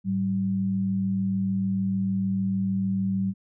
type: tone pair together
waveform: sine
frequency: 105.5 / 192.15 Hz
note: G#2 / G3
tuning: +28 / -34 cents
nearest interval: minor seventh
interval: 1038 cents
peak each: -32 / -23 dBFS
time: 0.04-3.34 s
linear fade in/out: 50 ms
effects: none